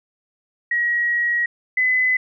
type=tone pair in turn; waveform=sine; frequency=1903 / 2016 Hz; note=A#6 / B6; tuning=+35 / +35 cents; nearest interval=minor second; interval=100 cents; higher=second; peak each=-17 / -15 dBFS; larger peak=second; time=0.71-1.46 / 1.77-2.17 s; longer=first; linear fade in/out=5 ms; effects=none